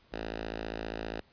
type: tone with notch filter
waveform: 5% pulse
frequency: 55 Hz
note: A1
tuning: in tune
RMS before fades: -38 dBFS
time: 0.12-1.21 s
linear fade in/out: 10 ms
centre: 130 Hz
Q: 0.88
effects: pink hiss -64 dBFS RMS until 1.32 s + resampled to 11025 Hz